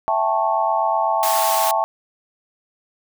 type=chord; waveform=sine; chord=A dominant seventh; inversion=second; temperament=just; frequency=660 / 792 / 880 / 1100 Hz; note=E5 / G5 / A5 / C#6; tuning=+2 / +18 / 0 / -14 cents; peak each=-22 / -23 / -20 / -24 dBFS; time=0.08-1.84 s; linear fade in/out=0 ms
type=high-pass noise; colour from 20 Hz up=white; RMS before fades=-24 dBFS; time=1.23-1.71 s; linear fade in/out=0 ms; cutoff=710 Hz; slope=24 dB/octave
effects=none